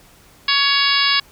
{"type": "harmonic tone", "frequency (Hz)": 560, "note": "C#5", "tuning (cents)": 18, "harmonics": [2, 3, 4, 5, 6, 7, 8, 9], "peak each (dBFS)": [-22, -22, -22, -22, -22, -22, -22, -22], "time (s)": [0.48, 1.2], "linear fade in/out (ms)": 5, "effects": ["pink hiss -49 dBFS RMS until 1.31 s"]}